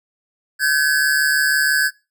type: tone pair together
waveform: square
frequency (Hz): 1537.9 / 1684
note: G6 / G#6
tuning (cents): -34 / +24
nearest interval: major second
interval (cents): 158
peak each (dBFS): -18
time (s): 0.59-1.91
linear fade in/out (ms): 50
effects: noise-tail reverb RT60 0.3 s tail -24 dB re dry